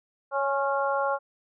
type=harmonic tone with a mistuned harmonic; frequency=277.3 Hz; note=C#4; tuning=1 cent sharp; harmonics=2 / 3 / 4 / 5; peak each=-27 / -29 / -30 / -31 dBFS; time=0.31-1.19 s; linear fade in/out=50 ms; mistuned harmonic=4; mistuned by=-30 cents; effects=none